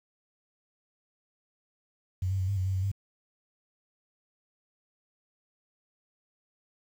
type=tone with pitch steps; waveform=sine; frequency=92.4 / 96.2 / 93.2 / 99.8 / 92.9 / 95.6 / 93.8 / 98.6 Hz; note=F#2 / G2 / F#2 / G2 / F#2 / G2 / F#2 / G2; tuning=-2 / -32 / +13 / +32 / +7 / -43 / +24 / +11 cents; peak=-26 dBFS; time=2.22-2.916 s; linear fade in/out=5 ms; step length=87 ms; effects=9-bit